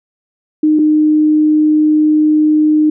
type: tone pair in turn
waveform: sine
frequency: 307.1 / 305.9 Hz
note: D#4 / D#4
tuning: -23 / -29 cents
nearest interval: unison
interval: 6 cents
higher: first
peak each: -7 dBFS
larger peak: neither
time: 0.63-0.79 / 0.79-2.9 s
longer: second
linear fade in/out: 5 ms
effects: none